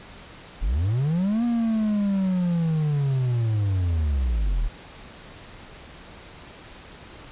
triangle linear two-way sweep, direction up then down, 35.45 to 240.2 to 35.45 Hz, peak -18 dBFS, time 0.61-4.69 s, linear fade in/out 20 ms, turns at 1.44 s, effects pink hiss -44 dBFS RMS until 7.31 s + resampled to 8000 Hz

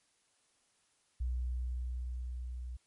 sine tone with level ramp, 61.74 Hz, B1, in tune, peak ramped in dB -31 to -39 dBFS, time 1.2-2.77 s, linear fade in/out 10 ms, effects white hiss -73 dBFS RMS until 2.86 s + MP3 48 kbps

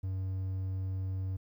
triangle tone, 94.5 Hz, F#2, 37 cents sharp, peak -30 dBFS, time 0.03-1.37 s, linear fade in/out 10 ms, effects 12-bit

